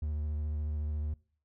triangle tone with vibrato, 75.4 Hz, D2, 46 cents sharp, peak -29 dBFS, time 0.02-1.14 s, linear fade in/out 5 ms, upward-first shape sine, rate 14 Hz, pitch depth 23 cents each way, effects noise-tail reverb RT60 0.5 s tail -23 dB re dry

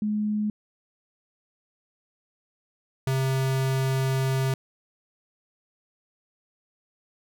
sine / square tone pair in turn, 211 / 132.92 Hz, G#3 / C3, +28 / +28 cents, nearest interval minor sixth, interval 800 cents, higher first, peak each -23 dBFS, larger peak neither, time 0.02-0.5 / 3.07-4.54 s, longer second, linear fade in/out 2 ms, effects none

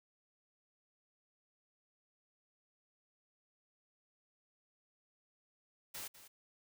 white noise with echo, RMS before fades -45 dBFS, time 5.94-6.08 s, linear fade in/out 10 ms, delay 200 ms, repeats 1, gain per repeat -13 dB, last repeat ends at 6.28 s, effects none

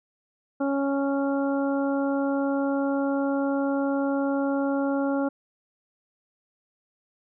harmonic tone, 277.2 Hz, C#4, in tune, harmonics 1 / 2 / 3 / 4 / 5, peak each -24 / -28 / -34 / -40 / -36 dBFS, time 0.6-5.29 s, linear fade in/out 10 ms, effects none

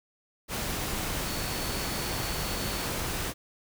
sine tone in noise, 4435 Hz, C#8, in tune, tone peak -41 dBFS, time 1.24-2.9 s, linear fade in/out 50 ms, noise pink, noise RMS -32 dBFS, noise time 0.48-3.34 s, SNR -12 dB, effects none

